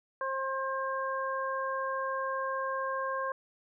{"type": "harmonic tone", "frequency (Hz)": 533, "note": "C5", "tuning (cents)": 32, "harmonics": [1, 2, 3], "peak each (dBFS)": [-35, -33, -38], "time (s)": [0.21, 3.32], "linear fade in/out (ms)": 2, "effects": []}